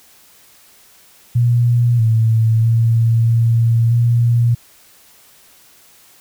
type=tone with pitch steps; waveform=sine; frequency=119.9 / 112.3 / 114.7 / 115.5 / 118.4 Hz; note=A#2 / A2 / A#2 / A#2 / A#2; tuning=+49 / +36 / -28 / -16 / +27 cents; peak=-10 dBFS; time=1.35-4.55 s; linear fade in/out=10 ms; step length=640 ms; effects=white hiss -48 dBFS RMS until 6.2 s